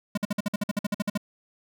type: tone bursts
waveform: square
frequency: 205.6 Hz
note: G#3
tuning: 17 cents flat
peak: -24 dBFS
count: 14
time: 0.15-1.176 s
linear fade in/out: 5 ms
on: 25 ms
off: 52 ms
effects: none